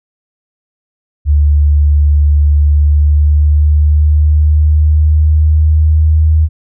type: tone with pitch glide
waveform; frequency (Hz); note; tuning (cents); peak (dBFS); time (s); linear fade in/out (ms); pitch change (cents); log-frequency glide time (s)
sine; 73.42 to 78.24; D2 to D#2; 0 to +10; -5; 1.25-6.49; 50; +110; 2.61-6.36
effects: none